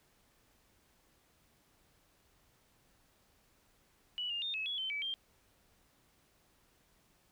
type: tone with pitch steps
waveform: sine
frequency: 2948 / 2816 / 3648 / 2580 / 3370 / 3085 / 2296 / 3178 Hz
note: F#7 / F7 / A#7 / E7 / G#7 / G7 / D7 / G7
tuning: -7 / +14 / -38 / -38 / +25 / -28 / -40 / +23 cents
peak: -35 dBFS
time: 4.18-5.14 s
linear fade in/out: 0 ms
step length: 120 ms
effects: pink hiss -70 dBFS RMS until 7.31 s